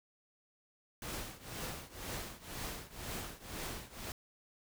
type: noise with tremolo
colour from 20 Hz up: pink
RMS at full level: -40 dBFS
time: 1.02-4.12 s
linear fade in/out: 2 ms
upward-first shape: triangle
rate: 2 Hz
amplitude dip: 90%
effects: none